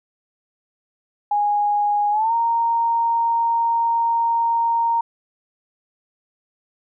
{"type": "tone with pitch glide", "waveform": "sine", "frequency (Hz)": [826, 927.2], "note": ["G#5", "A#5"], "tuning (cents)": [-10, -10], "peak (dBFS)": -16, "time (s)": [1.31, 5.01], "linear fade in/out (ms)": 5, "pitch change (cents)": 200, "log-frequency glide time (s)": [2.11, 2.33], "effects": []}